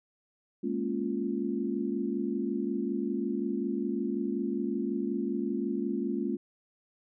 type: chord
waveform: sine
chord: Bb minor seventh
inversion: third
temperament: equal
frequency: 207.7 / 233.1 / 277.2 / 349.2 Hz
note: Ab3 / Bb3 / Db4 / F4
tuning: 0 / 0 / 0 / 0 cents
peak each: -34 dBFS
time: 0.63-6.37 s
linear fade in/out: 10 ms
effects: none